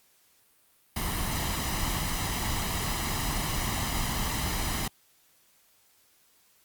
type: noise with comb filter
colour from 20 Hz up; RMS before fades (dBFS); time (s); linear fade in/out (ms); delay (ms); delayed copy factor
pink; -30; 0.96-4.88; 5; 1; +0.55
effects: white hiss -64 dBFS RMS until 6.64 s + Opus 48 kbps